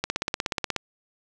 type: click train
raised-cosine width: 0.2 ms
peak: -8 dBFS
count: 13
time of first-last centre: 0.04-0.763 s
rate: 16.6 Hz
effects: none